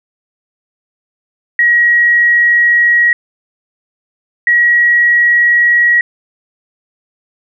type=tone pair in turn; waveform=sine; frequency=1903 / 1910.3 Hz; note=A#6 / A#6; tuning=+35 / +42 cents; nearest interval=unison; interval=7 cents; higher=second; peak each=-6 dBFS; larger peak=neither; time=1.59-3.13 / 4.47-6.01 s; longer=neither; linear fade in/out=2 ms; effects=none